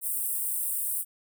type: high-pass noise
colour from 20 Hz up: pink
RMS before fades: -30 dBFS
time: 0.01-1.05 s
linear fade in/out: 50 ms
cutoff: 8300 Hz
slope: 96 dB/octave
effects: none